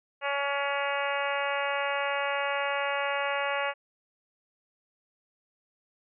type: harmonic tone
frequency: 281.5 Hz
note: C#4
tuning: 27 cents sharp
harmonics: 2 / 3 / 4 / 5 / 6 / 7 / 8 / 9 / 10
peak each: -32 / -34 / -35 / -36 / -37 / -37 / -38 / -39 / -39 dBFS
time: 0.21-3.74 s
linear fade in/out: 50 ms
effects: none